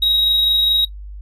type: tone with amplitude modulation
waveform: triangle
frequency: 3806 Hz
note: A#7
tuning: 35 cents sharp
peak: -11 dBFS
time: 0.02-0.85 s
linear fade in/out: 5 ms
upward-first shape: sine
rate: 24.8 Hz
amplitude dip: 25%
effects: noise-tail reverb RT60 0.1 s tail -17 dB re dry + added 50 Hz sine -30 dBFS peak until 1.21 s